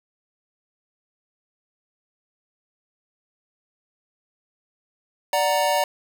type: chord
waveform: square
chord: D augmented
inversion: none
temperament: equal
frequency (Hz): 587.3 / 740 / 932.3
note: D5 / F#5 / A#5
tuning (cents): 0 / 0 / 0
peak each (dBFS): -23 / -25 / -24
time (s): 5.33-5.84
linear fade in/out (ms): 2
effects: none